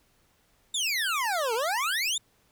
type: exponential two-way sweep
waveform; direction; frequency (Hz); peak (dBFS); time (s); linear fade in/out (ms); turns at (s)
25% pulse; down then up; 3723 to 432.2 to 3723; -22; 0.74-2.18; 5; 1.54
effects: pink hiss -66 dBFS RMS until 2.51 s